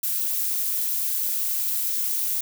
violet noise with amplitude modulation, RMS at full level -22 dBFS, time 0.03-2.41 s, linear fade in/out 5 ms, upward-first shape sine, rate 211 Hz, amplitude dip 70%, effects none

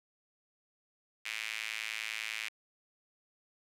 sawtooth tone with high-pass filter, 110 Hz, A2, in tune, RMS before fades -39 dBFS, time 1.25-2.49 s, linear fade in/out 10 ms, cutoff 2300 Hz, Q 3.5, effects low-pass 12000 Hz 12 dB/octave

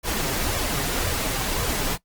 pink noise with flanger, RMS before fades -25 dBFS, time 0.03-1.98 s, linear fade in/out 50 ms, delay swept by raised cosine 1.7 to 7.6 ms, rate 1.9 Hz, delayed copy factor +0.6, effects noise-tail reverb RT60 0.1 s tail -19 dB re dry + Opus 48 kbps

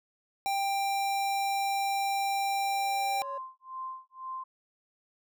square tone, 790 Hz, G5, 13 cents sharp, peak -28 dBFS, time 0.46-3.22 s, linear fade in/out 0 ms
triangle tone with exponential growth, 556 Hz, C#5, 5 cents sharp, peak -36 dBFS, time 1.72-3.38 s, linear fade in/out 5 ms, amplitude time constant 360 ms
sine tone with tremolo, 1044 Hz, C6, 4 cents flat, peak -34 dBFS, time 3.21-4.44 s, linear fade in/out 10 ms, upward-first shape sine, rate 2 Hz, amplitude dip 100%
effects none

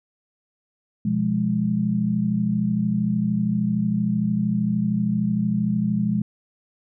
sine chord, F diminished, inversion second, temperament equal, 123.47 / 174.61 / 207.7 Hz, Cb3 / F3 / Ab3, 0 / 0 / 0 cents, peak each -27 / -25 / -21 dBFS, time 1.05-6.22 s, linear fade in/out 5 ms, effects none

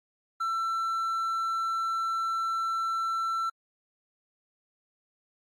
triangle tone, 1340 Hz, E6, 28 cents sharp, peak -25 dBFS, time 0.4-3.5 s, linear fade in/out 10 ms, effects AAC 64 kbps

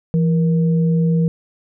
sine tone pair together, 166.63 / 471.3 Hz, E3 / A#4, +19 / +19 cents, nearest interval octave + tritone, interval 1800 cents, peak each -13 / -25 dBFS, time 0.14-1.28 s, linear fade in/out 0 ms, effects none

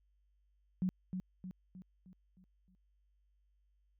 sine tone with echo, 184.7 Hz, F#3, 3 cents flat, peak -30 dBFS, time 0.82-0.89 s, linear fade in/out 0 ms, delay 310 ms, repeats 6, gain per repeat -6 dB, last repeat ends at 2.75 s, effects added 50 Hz sine -70 dBFS peak until 3.99 s

